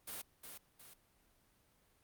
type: noise with echo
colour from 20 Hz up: white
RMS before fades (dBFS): -45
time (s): 0.07-0.22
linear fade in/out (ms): 10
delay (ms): 360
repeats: 2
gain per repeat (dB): -6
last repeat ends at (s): 0.94
effects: pink hiss -72 dBFS RMS until 2.03 s + Opus 32 kbps